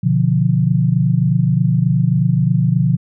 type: chord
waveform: sine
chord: B diminished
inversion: none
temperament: equal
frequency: 123.47 / 146.83 / 174.61 Hz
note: B2 / D3 / F3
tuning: 0 / 0 / 0 cents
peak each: -16 dBFS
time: 0.03-2.97 s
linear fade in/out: 10 ms
effects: none